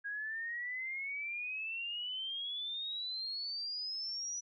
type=exponential sweep; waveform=sine; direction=up; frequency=1632 to 5920 Hz; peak=-37 dBFS; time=0.04-4.41 s; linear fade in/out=20 ms; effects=none